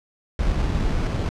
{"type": "noise with sample-and-hold", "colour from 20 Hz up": "brown", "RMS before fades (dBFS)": -22, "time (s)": [0.39, 1.29], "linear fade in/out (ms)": 2, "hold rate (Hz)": 3675, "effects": ["low-pass 6000 Hz 12 dB/octave"]}